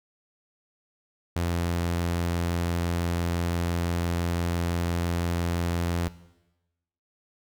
sawtooth tone, 85.9 Hz, F2, 28 cents flat, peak -21 dBFS, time 1.36-6.08 s, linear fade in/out 0 ms, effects noise-tail reverb RT60 1.0 s tail -17 dB re dry

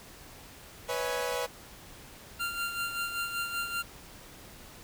sawtooth chord, C# minor seventh, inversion third, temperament equal with one note detuned, 493.9 / 554.4 / 644.6 / 830.6 Hz, B4 / C#5 / E5 / G#5, 0 / 0 / -39 / 0 cents, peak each -29 / -32 / -35 / -35 dBFS, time 0.88-1.47 s, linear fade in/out 20 ms
25% pulse tone with tremolo, 1389 Hz, F6, 10 cents flat, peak -26 dBFS, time 2.39-3.83 s, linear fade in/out 20 ms, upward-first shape sine, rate 5.2 Hz, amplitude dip 55%
effects pink hiss -50 dBFS RMS until 4.83 s

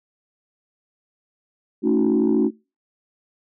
sine chord, D# half-diminished seventh, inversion second, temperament equal with one note detuned, 220 / 277.2 / 317.1 / 370 Hz, A3 / C#4 / D#4 / F#4, 0 / 0 / +33 / 0 cents, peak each -20 dBFS, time 1.82-2.51 s, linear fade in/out 50 ms, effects noise-tail reverb RT60 0.3 s tail -25 dB re dry + tanh soft clip ceiling -10 dBFS

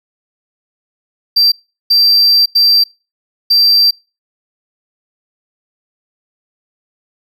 triangle tone bursts at uneven times, 4699 Hz, D8, in tune, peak -5 dBFS, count 4, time 1.36-1.52 / 1.9-2.46 / 2.55-2.84 / 3.5-3.91 s, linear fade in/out 10 ms, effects noise-tail reverb RT60 0.3 s tail -26 dB re dry

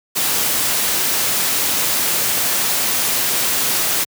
white noise, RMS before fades -18 dBFS, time 0.15-4.05 s, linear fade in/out 20 ms, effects high-pass 100 Hz 12 dB/octave

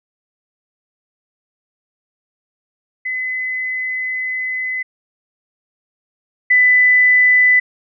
sine tone pair in turn, 2023 / 1997.5 Hz, B6 / B6, +41 / +19 cents, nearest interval unison, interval 22 cents, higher first, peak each -19 / -8 dBFS, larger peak second, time 3.05-4.83 / 6.5-7.6 s, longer first, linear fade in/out 10 ms, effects none

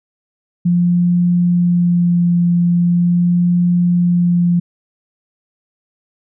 sine tone with vibrato, 174.61 Hz, F3, in tune, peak -10 dBFS, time 0.65-4.6 s, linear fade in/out 10 ms, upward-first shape sine, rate 0.41 Hz, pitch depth 11 cents each way, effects none

